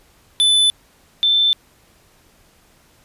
square / sine tone pair in turn, 3504 / 3543 Hz, A7 / A7, -8 / +11 cents, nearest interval unison, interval 19 cents, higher second, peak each -12 dBFS, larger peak neither, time 0.4-0.7 / 1.23-1.53 s, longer neither, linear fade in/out 0 ms, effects pink hiss -54 dBFS RMS until 3.04 s + resampled to 32000 Hz

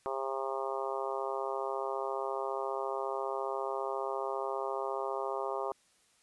harmonic tone, 134.6 Hz, C3, 49 cents sharp, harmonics 3 / 4 / 5 / 6 / 7 / 8 / 9, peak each -38 / -39 / -40 / -41 / -41 / -42 / -43 dBFS, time 0.06-5.72 s, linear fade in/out 0 ms, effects white hiss -68 dBFS RMS until 6.22 s + resampled to 24000 Hz

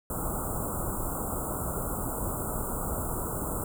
pink band-stop noise, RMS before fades -32 dBFS, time 0.1-3.64 s, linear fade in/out 2 ms, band 1400 to 7400 Hz, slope 96 dB/octave, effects none

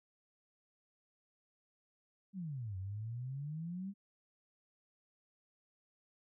sine exponential two-way sweep, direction down then up, 202.8 to 91.9 to 202.8 Hz, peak -39 dBFS, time 2.33-3.94 s, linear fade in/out 50 ms, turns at 2.77 s, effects none

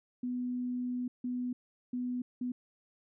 sine tone bursts at uneven times, 248 Hz, B3, 7 cents sharp, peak -32 dBFS, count 4, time 0.23-1.08 / 1.24-1.53 / 1.93-2.22 / 2.41-2.52 s, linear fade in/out 5 ms, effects none

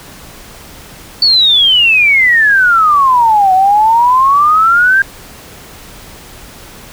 sine exponential two-way sweep, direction down then up, 4529 to 740 to 1606 Hz, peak -5 dBFS, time 1.22-5.02 s, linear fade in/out 2 ms, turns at 3.53 s, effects pink hiss -34 dBFS RMS until 6.92 s

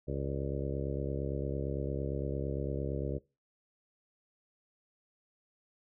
harmonic tone with a mistuned harmonic, 68.8 Hz, C#2, 12 cents flat, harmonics 1 / 2 / 3 / 4 / 5 / 6 / 7 / 8 / 9, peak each -38 / -37 / -44 / -43 / -42 / -42 / -42 / -47 / -46 dBFS, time 0.07-3.19 s, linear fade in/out 20 ms, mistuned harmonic 9, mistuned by -70 cents, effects noise-tail reverb RT60 0.3 s tail -23 dB re dry

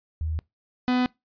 sine / 45% pulse tone pair in turn, 79 / 250.3 Hz, D#2 / B3, +27 / +23 cents, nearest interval octave + minor sixth, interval 1996 cents, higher second, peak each -25 / -20 dBFS, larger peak second, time 0.21-0.39 / 0.88-1.06 s, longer neither, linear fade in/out 0 ms, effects noise-tail reverb RT60 0.2 s tail -24 dB re dry + resampled to 11025 Hz

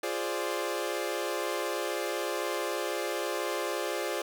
sawtooth chord, D half-diminished seventh, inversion first, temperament equal, 349.2 / 415.3 / 523.3 / 587.3 Hz, F4 / Ab4 / C5 / D5, 0 / 0 / 0 / 0 cents, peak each -32 dBFS, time 0.03-4.22 s, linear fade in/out 5 ms, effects none

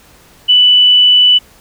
sine tone, 2977 Hz, F#7, 10 cents sharp, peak -4 dBFS, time 0.48-1.39 s, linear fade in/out 20 ms, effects pink hiss -44 dBFS RMS until 1.6 s

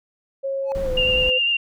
sine tone with pitch glide, 544 to 510.5 Hz, C#5 to C5, -33 to -43 cents, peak -22 dBFS, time 0.43-1.39 s, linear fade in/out 20 ms, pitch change -110 cents, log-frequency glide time 0.83-0.91 s
triangle tone with exponential growth, 854 Hz, G#5, 48 cents sharp, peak -22 dBFS, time 0.61-0.72 s, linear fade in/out 0 ms, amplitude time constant 22 ms
brown noise, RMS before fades -28 dBFS, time 0.75-1.3 s, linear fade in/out 0 ms
sine tone with vibrato, 2794 Hz, F7, in tune, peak -17 dBFS, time 0.97-1.57 s, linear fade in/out 5 ms, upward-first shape square, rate 10 Hz, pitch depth 17 cents each way
effects none

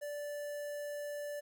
square tone with notch filter, 584 Hz, D5, 10 cents flat, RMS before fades -41 dBFS, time 0.01-1.41 s, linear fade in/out 20 ms, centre 3600 Hz, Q 0.86, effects 12-bit

